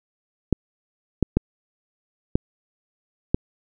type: clicks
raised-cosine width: 3 ms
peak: -4 dBFS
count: 5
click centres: 0.527 / 1.227 / 1.37 / 2.355 / 3.345 s
effects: none